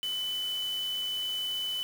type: tone in noise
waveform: sine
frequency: 3000 Hz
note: F#7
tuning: 23 cents sharp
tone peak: -30 dBFS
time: 0.03-1.83 s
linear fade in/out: 0 ms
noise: white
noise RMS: -45 dBFS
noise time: 0.03-1.83 s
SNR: +12 dB
effects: none